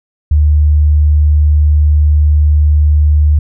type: tone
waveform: sine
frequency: 75 Hz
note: D2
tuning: 37 cents sharp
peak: -5 dBFS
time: 0.31-3.39 s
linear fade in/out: 5 ms
effects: none

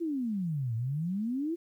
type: exponential two-way sweep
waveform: sine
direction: down then up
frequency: 349.2 to 110 to 349.2 Hz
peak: -29 dBFS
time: 0-1.56 s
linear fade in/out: 20 ms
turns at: 0.75 s
effects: 11-bit

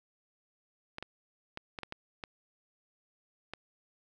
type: clicks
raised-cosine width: 0.3 ms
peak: -23 dBFS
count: 8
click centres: 0.984 / 1.026 / 1.574 / 1.788 / 1.833 / 1.924 / 2.238 / 3.536 s
effects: none

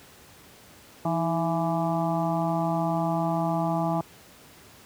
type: harmonic tone with a mistuned harmonic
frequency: 166.9 Hz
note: E3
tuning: 22 cents sharp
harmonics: 1 / 2 / 4 / 5 / 6 / 7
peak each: -27 / -31 / -29 / -30 / -36 / -36 dBFS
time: 1.05-4.01 s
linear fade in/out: 2 ms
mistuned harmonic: 2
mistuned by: -66 cents
effects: pink hiss -51 dBFS RMS until 4.85 s + high-pass 80 Hz 12 dB/octave

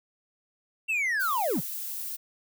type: linear sweep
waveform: triangle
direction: down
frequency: 2734 to 110 Hz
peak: -23 dBFS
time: 0.88-1.61 s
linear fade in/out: 20 ms
type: noise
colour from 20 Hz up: violet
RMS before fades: -35 dBFS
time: 1.19-2.17 s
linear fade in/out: 20 ms
effects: none

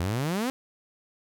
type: exponential sweep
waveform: sawtooth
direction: up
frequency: 81.6 to 272.5 Hz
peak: -22 dBFS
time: 0-0.5 s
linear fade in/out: 0 ms
effects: none

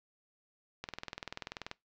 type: click train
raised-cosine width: 0.2 ms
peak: -21 dBFS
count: 19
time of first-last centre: 0.84-1.714 s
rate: 20.6 Hz
effects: noise-tail reverb RT60 0.2 s tail -23 dB re dry + low-pass 5000 Hz 12 dB/octave

